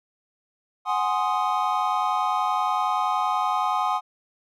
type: chord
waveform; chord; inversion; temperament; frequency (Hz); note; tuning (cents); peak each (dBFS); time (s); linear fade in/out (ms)
triangle; Ab dominant seventh; third; equal; 740 / 830.6 / 1046.5 / 1244.5; Gb5 / Ab5 / C6 / Eb6; 0 / 0 / 0 / 0; -25; 0.85-4.01; 50
effects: none